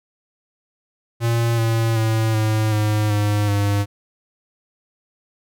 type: tone with pitch steps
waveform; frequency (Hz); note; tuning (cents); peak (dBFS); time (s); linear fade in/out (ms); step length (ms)
square; 116.54 / 113.88 / 111.28 / 108.74 / 106.25 / 103.83 / 101.45; A#2 / A#2 / A2 / A2 / G#2 / G#2 / G#2; 0 / -40 / +20 / -20 / +40 / 0 / -40; -17; 1.2-3.86; 50; 380
effects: none